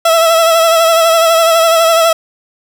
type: tone with vibrato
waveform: 30% pulse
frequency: 659.3 Hz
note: E5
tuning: in tune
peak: -4 dBFS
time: 0.05-2.13 s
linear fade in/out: 5 ms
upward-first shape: sine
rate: 12 Hz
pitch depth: 37 cents each way
effects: none